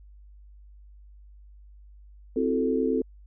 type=chord; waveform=sine; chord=F# half-diminished seventh; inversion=second; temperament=equal; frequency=261.6 / 329.6 / 370 / 440 Hz; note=C4 / E4 / F#4 / A4; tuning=0 / 0 / 0 / 0 cents; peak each=-26 / -31 / -31 / -26 dBFS; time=2.36-3.02 s; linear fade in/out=5 ms; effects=added 50 Hz sine -47 dBFS peak until 3.26 s